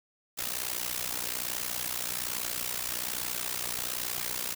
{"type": "noise with amplitude modulation", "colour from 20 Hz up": "white", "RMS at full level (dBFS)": -30, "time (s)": [0.37, 4.55], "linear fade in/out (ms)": 20, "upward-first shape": "sine", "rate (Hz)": 61.2, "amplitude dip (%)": 85, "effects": []}